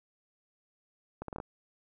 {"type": "accelerating click train", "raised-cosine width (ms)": 1, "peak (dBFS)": -24, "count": 6, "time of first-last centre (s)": [1.22, 1.401], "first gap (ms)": 63, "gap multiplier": 0.72, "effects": []}